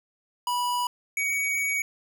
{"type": "tone pair in turn", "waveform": "square", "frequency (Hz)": [979, 2252], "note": ["B5", "C#7"], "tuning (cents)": [-15, 27], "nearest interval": "octave + major second", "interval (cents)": 1442, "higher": "second", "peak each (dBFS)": -25, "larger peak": "neither", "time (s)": [[0.47, 0.87], [1.17, 1.82]], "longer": "second", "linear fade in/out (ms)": 2, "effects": []}